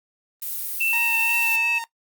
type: noise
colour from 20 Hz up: violet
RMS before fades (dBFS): -29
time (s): 0.42-1.56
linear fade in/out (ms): 2
type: tone with pitch glide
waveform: sine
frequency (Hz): 2673 to 2627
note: E7 to E7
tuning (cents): +23 to -7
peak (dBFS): -19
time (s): 0.8-1.79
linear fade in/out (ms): 10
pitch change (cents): -30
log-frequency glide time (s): 1.4-1.63
type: tone with vibrato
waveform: sawtooth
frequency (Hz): 926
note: A#5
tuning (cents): -12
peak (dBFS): -26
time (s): 0.93-1.84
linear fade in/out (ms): 0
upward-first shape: sine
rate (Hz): 2.9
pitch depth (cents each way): 21
effects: noise-tail reverb RT60 0.1 s tail -18 dB re dry + Opus 32 kbps